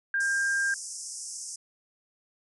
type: tone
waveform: sine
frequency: 1600 Hz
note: G6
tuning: 35 cents sharp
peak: -24 dBFS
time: 0.14-0.74 s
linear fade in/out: 2 ms
type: band-pass noise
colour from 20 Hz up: pink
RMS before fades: -39 dBFS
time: 0.2-1.56 s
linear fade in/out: 5 ms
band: 5200 to 10000 Hz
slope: 96 dB/octave
effects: none